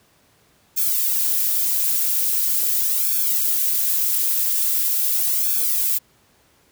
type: noise with flanger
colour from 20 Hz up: violet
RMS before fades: -20 dBFS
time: 0.76-5.99 s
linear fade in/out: 20 ms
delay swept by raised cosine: 1 to 4.7 ms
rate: 0.42 Hz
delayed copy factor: -1
effects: pink hiss -58 dBFS RMS until 6.71 s + high-pass 60 Hz 12 dB/octave